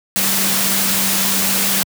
sine tone in noise, 194 Hz, G3, 18 cents flat, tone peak -25 dBFS, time 0.16-1.83 s, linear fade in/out 0 ms, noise white, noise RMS -17 dBFS, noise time 0.16-1.83 s, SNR -11 dB, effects high-pass 100 Hz 12 dB/octave

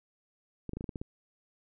clicks, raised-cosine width 3 ms, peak -24 dBFS, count 8, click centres 0.693 / 0.734 / 0.77 / 0.809 / 0.842 / 0.892 / 0.958 / 1.015 s, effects none

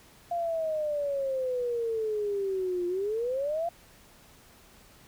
sine exponential two-way sweep, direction down then up, 699 to 349.2 to 699 Hz, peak -27 dBFS, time 0.31-3.69 s, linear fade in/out 5 ms, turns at 2.87 s, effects pink hiss -56 dBFS RMS until 5.07 s

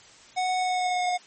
square tone with pitch glide, 738 to 722 Hz, F#5 to F#5, -5 to -43 cents, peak -24 dBFS, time 0.36-1.18 s, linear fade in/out 20 ms, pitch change -38 cents, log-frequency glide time 0.58-1.06 s, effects white hiss -51 dBFS RMS until 1.26 s + MP3 32 kbps

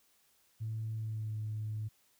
sine tone with pitch glide, 110.6 to 107.82 Hz, A2 to A2, +9 to -35 cents, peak -34 dBFS, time 0.6-1.89 s, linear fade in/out 20 ms, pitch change -44 cents, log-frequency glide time 0.95-1.38 s, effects tanh soft clip ceiling -30 dBFS + white hiss -70 dBFS RMS until 2.19 s

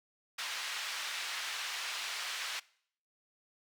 white band-pass noise, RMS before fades -39 dBFS, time 0.38-2.6 s, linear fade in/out 10 ms, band 1200 to 3900 Hz, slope 12 dB/octave, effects noise-tail reverb RT60 0.6 s tail -22 dB re dry

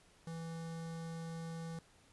square tone with notch filter, 164.81 Hz, E3, in tune, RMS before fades -44 dBFS, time 0.27-1.79 s, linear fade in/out 2 ms, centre 2600 Hz, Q 1.9, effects pink hiss -66 dBFS RMS until 2.12 s + resampled to 24000 Hz

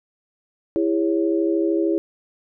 sine tone cluster, 331.6 / 404.7 / 555 Hz, E4 / G#4 / C#5, +10 / -45 / +2 cents, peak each -19 / -23 / -27 dBFS, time 0.76-1.98 s, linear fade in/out 0 ms, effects none

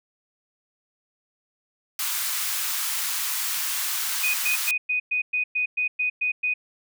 white high-pass noise, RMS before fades -27 dBFS, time 1.99-4.71 s, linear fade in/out 2 ms, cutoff 980 Hz, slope 24 dB/octave
sine tone bursts, 2489 Hz, D#7, in tune, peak -21 dBFS, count 11, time 4.23-6.54 s, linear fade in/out 10 ms, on 110 ms, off 110 ms
effects none

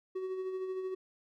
triangle tone with tremolo, 375.2 Hz, F#4, 24 cents sharp, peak -31 dBFS, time 0.15-0.95 s, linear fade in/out 10 ms, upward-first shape sine, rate 13 Hz, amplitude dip 40%, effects none

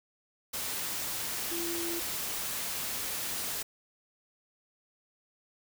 sine tone in noise, 339.4 Hz, F4, 49 cents flat, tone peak -35 dBFS, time 1.51-2 s, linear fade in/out 10 ms, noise white, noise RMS -35 dBFS, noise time 0.53-3.63 s, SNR -3 dB, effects none

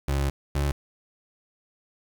30% pulse tone pair in turn, 69.3 / 70.96 Hz, C#2 / C#2, 0 / +41 cents, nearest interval unison, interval 41 cents, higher second, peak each -20 dBFS, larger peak neither, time 0.08-0.3 / 0.55-0.72 s, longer first, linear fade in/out 5 ms, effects 8-bit

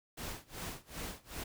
pink noise with tremolo, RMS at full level -41 dBFS, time 0.17-1.44 s, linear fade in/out 10 ms, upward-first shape sine, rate 2.6 Hz, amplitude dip 95%, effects none

